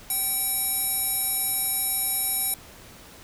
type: tone with band-pass filter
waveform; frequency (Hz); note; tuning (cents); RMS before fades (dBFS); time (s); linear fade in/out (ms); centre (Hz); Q
square; 771; G5; -29; -26; 0.1-2.54; 2; 11000; 6.2
effects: pink hiss -47 dBFS RMS until 3.23 s